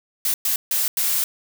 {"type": "noise bursts at uneven times", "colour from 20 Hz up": "blue", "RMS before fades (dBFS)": -21, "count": 4, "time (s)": [[0.25, 0.34], [0.45, 0.56], [0.71, 0.88], [0.97, 1.24]], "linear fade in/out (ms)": 2, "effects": []}